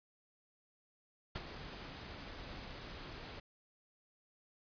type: noise with ADSR envelope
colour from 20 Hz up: pink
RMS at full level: -38 dBFS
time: 1.35-3.4 s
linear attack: 10 ms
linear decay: 28 ms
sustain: -10 dB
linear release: 4 ms
effects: resampled to 11025 Hz